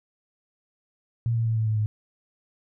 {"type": "tone with pitch steps", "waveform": "sine", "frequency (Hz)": [116.54, 114.54, 112.57, 110.64, 108.74, 106.87], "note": ["A#2", "A#2", "A2", "A2", "A2", "A2"], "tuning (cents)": [0, -30, 40, 10, -20, -50], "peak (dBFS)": -21, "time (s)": [1.26, 1.86], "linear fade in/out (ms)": 0, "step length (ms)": 100, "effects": []}